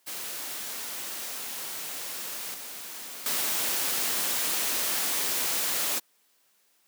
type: noise with level steps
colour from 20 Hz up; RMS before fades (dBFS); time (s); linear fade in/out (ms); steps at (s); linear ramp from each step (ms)
white; -36 / -40 / -28; 0.06-6; 20; 2.54 / 3.26; 2
effects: white hiss -67 dBFS RMS until 6.87 s + high-pass 200 Hz 12 dB/octave